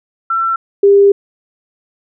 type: tone pair in turn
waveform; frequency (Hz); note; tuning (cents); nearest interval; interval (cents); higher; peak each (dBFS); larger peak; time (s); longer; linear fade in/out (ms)
sine; 1346 / 400.2; E6 / G4; +36 / +36; octave + major sixth; 2100; first; -12 / -4; second; 0.3-0.56 / 0.83-1.12; second; 5
effects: none